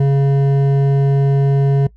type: tone with hard clipping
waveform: sine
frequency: 138.59 Hz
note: C#3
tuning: in tune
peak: -12 dBFS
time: 0-1.87 s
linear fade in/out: 5 ms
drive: 9 dB
effects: noise-tail reverb RT60 0.1 s tail -21 dB re dry + added 55 Hz sine -43 dBFS peak until 1.96 s

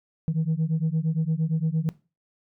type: beating tone pair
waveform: sine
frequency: 155.7 / 164.4 Hz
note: D#3 / E3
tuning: +2 / -4 cents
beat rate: 8.7 Hz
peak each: -23 / -24 dBFS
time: 0.28-1.89 s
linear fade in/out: 0 ms
effects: noise-tail reverb RT60 0.3 s tail -20 dB re dry + tanh soft clip ceiling -18 dBFS

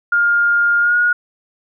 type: tone with pitch glide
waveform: sine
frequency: 1411 to 1442.3 Hz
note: F6 to F#6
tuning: +17 to -45 cents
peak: -11 dBFS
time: 0.12-1.13 s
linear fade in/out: 5 ms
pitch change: +38 cents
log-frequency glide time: 0.8-0.96 s
effects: none

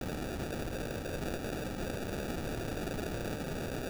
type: noise with sample-and-hold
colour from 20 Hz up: violet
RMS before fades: -37 dBFS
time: 0.01-3.89 s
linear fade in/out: 2 ms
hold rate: 1050 Hz
effects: none

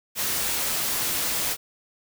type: noise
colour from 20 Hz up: white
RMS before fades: -26 dBFS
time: 0.15-1.57 s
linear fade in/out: 50 ms
effects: none

